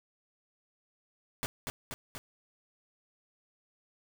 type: noise with echo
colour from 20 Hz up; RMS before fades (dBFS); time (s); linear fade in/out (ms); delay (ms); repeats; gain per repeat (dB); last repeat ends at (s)
pink; -34; 1.43-1.46; 0; 240; 3; -3; 2.18
effects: none